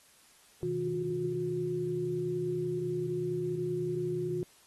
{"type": "tone cluster", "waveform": "sine", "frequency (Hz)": [129.3, 159.8, 359.9], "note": ["C3", "D#3", "F#4"], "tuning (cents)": [-20, 47, -48], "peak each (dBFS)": [-40, -37, -31], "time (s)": [0.63, 4.43], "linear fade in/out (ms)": 0, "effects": ["white hiss -61 dBFS RMS until 4.66 s", "AAC 32 kbps"]}